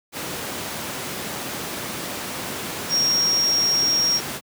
sine tone in noise, 5588 Hz, F8, in tune, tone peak -17 dBFS, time 2.89-4.21 s, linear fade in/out 50 ms, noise pink, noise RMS -29 dBFS, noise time 0.12-4.41 s, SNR +9 dB, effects high-pass 150 Hz 12 dB/octave

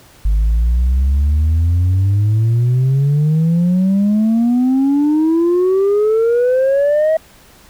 sine exponential sweep, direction up, 50 to 645 Hz, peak -8 dBFS, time 0.25-7.17 s, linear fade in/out 5 ms, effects tanh soft clip ceiling -9 dBFS + pink hiss -45 dBFS RMS until 7.69 s

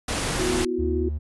pink noise, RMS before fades -26 dBFS, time 0.08-0.65 s, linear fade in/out 5 ms
sine chord, B suspended fourth, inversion none, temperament equal with one note detuned, 246.9 / 329.6 / 366 Hz, B3 / E4 / F#4, 0 / 0 / -19 cents, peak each -30 / -29 / -25 dBFS, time 0.39-1.09 s, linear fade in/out 5 ms
triangle tone, 75 Hz, D2, 37 cents sharp, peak -23 dBFS, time 0.78-1.19 s, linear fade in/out 20 ms
effects resampled to 24000 Hz

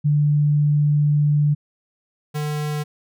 sine / square tone pair in turn, 147.5 / 149.82 Hz, D3 / D3, +8 / +35 cents, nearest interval unison, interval 27 cents, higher second, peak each -14 / -23 dBFS, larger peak first, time 0.04-1.55 / 2.34-2.84 s, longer first, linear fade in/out 20 ms, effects none

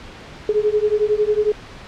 sine beating tone pair, 416.9 / 427.9 Hz, G#4 / A4, +7 / -48 cents, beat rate 11 Hz, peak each -18 dBFS, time 0.49-1.52 s, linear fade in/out 2 ms, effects pink hiss -38 dBFS RMS until 1.87 s + low-pass 4000 Hz 12 dB/octave

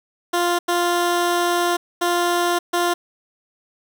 15% pulse tone bursts at uneven times, 349.2 Hz, F4, in tune, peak -11 dBFS, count 4, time 0.33-0.59 / 0.68-1.77 / 2.01-2.59 / 2.73-2.94 s, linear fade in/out 10 ms, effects none

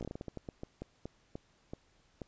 slowing click train, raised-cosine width 2 ms, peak -27 dBFS, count 16, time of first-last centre 0.01-2.218 s, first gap 17 ms, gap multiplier 1.27, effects pink hiss -69 dBFS RMS until 2.27 s + resampled to 16000 Hz

